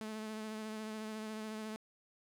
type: tone with vibrato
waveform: sawtooth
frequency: 216.9 Hz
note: A3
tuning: 25 cents flat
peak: -37 dBFS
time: 0.01-1.76 s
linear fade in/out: 0 ms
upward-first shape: sine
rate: 14 Hz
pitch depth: 21 cents each way
effects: low-pass 11000 Hz 12 dB/octave + 11-bit